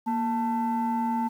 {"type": "tone pair together", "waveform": "sine", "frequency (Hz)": [234.5, 885.4], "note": ["A#3", "A5"], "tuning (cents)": [11, 11], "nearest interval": "octave + major seventh", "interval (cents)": 2300, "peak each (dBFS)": [-25, -25], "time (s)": [0.06, 1.29], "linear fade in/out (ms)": 20, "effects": ["tanh soft clip ceiling -20 dBFS", "9-bit"]}